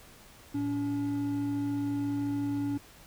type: tone pair together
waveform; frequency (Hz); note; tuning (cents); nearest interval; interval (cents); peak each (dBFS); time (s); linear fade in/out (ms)
triangle; 113 / 285; A2 / C#4; +47 / +48; octave + major third; 1601; -35 / -27; 0.54-2.78; 10
effects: pink hiss -54 dBFS RMS until 3.06 s